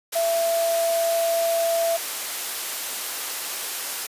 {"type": "tone in noise", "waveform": "sine", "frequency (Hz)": 669, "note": "E5", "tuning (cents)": 25, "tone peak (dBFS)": -19, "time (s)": [0.15, 1.97], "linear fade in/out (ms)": 10, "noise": "white", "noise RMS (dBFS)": -29, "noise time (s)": [0.12, 4.07], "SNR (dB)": 7, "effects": ["high-pass 400 Hz 12 dB/octave", "resampled to 32000 Hz"]}